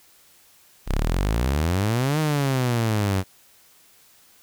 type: exponential two-way sweep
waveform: sawtooth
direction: up then down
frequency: 31 to 157.7 to 92.3 Hz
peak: -16 dBFS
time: 0.86-3.24 s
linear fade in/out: 50 ms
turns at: 2.19 s
effects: white hiss -55 dBFS RMS until 4.42 s